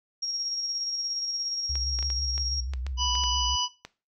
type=tone with tremolo; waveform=sine; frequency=5588 Hz; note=F8; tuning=in tune; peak=-27 dBFS; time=0.22-2.61 s; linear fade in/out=10 ms; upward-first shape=square; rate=17 Hz; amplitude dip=25%
type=tone with vibrato; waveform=sine; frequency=65 Hz; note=C2; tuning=11 cents flat; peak=-30 dBFS; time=1.69-3.56 s; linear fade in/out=10 ms; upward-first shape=square; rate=6.1 Hz; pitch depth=87 cents each way
type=clicks; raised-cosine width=0.2 ms; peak=-21 dBFS; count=10; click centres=1.755 / 1.989 / 2.027 / 2.102 / 2.379 / 2.736 / 2.866 / 3.153 / 3.238 / 3.85 s
type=harmonic tone; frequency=987.8 Hz; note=B5; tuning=in tune; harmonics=1 / 3 / 5 / 6; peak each=-31 / -27 / -31 / -31 dBFS; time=2.97-3.69 s; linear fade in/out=50 ms
effects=noise-tail reverb RT60 0.3 s tail -17 dB re dry